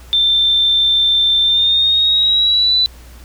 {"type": "tone with pitch glide", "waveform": "sine", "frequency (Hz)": [3567, 3981], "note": ["A7", "B7"], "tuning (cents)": [23, 13], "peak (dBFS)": -10, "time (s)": [0.13, 2.86], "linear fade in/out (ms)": 0, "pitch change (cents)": 190, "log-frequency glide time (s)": [1.43, 2.75], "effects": ["added 60 Hz sine -36 dBFS peak until 3.24 s", "pink hiss -44 dBFS RMS until 3.24 s"]}